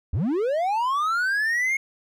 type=linear sweep; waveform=triangle; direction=up; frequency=62 to 2179 Hz; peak=-19 dBFS; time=0.13-1.77 s; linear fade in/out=5 ms; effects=none